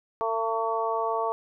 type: harmonic tone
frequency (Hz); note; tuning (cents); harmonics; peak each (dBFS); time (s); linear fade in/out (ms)
225.4; A3; +42; 2 / 3 / 4 / 5; -30 / -30 / -30 / -30; 0.21-1.32; 0
effects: none